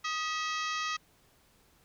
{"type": "harmonic tone with a mistuned harmonic", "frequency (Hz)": 646, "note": "E5", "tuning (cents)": -35, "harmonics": [2, 3, 4, 5, 6, 7, 8, 9, 10], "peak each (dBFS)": [-34, -38, -40, -42, -44, -45, -46, -47, -48], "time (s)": [0.04, 0.97], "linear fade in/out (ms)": 10, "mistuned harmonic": 2, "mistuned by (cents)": -60, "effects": ["pink hiss -65 dBFS RMS until 1.84 s"]}